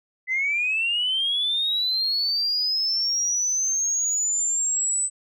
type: linear sweep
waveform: sine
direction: up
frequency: 2006 to 8050 Hz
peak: -20 dBFS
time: 0.27-5.1 s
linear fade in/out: 50 ms
effects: tanh soft clip ceiling -16 dBFS